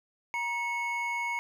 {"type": "tone pair together", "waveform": "triangle", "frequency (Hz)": [948.8, 2200], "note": ["A#5", "C#7"], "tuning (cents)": [30, -14], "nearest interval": "octave + minor third", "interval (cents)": 1456, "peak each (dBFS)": [-31, -30], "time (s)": [0.34, 1.39], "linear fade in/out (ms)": 0, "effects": []}